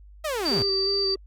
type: linear sweep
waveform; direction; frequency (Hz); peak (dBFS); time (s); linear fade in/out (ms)
sawtooth; down; 650 to 80.8; -22; 0.24-0.63; 10
type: tone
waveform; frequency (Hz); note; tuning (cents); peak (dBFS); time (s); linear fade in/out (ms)
sine; 4646; D8; -20; -23; 0.45-1.15; 10
type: tone with vibrato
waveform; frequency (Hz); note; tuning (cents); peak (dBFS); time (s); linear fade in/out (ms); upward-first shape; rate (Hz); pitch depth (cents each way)
triangle; 392; G4; 0; -24; 0.51-1.16; 5; square; 2.8; 23
effects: added 50 Hz sine -45 dBFS peak until 1.26 s + Opus 48 kbps